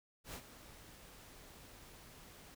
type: noise with ADSR envelope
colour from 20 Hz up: pink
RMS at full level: -45 dBFS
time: 0.24-2.55 s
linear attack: 97 ms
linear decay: 72 ms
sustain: -12 dB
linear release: 12 ms
effects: none